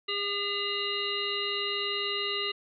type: harmonic tone with a mistuned harmonic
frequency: 404.8 Hz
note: G#4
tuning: 44 cents flat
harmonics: 1 / 3 / 5 / 7 / 9 / 10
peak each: -36 / -38 / -37 / -32 / -38 / -37 dBFS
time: 0.08-2.52 s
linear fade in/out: 10 ms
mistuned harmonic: 9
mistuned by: +52 cents
effects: none